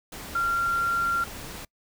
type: tone in noise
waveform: sine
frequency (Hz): 1380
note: F6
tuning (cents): -21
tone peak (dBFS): -22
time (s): 0.35-1.24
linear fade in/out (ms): 5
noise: pink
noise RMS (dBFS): -39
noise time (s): 0.12-1.65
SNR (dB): +14
effects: noise-tail reverb RT60 0.1 s tail -26 dB re dry